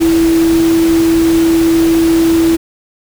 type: tone in noise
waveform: sine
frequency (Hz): 329.6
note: E4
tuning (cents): 0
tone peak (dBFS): -7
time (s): 0-2.57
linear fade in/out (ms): 20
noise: pink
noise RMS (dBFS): -22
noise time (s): 0-2.57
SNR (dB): +12
effects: none